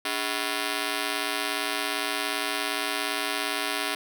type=ring-modulated tone; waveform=5% pulse; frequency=349.2 Hz; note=F4; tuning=in tune; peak=-12 dBFS; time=0.05-3.95 s; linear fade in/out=5 ms; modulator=58.7 Hz; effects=none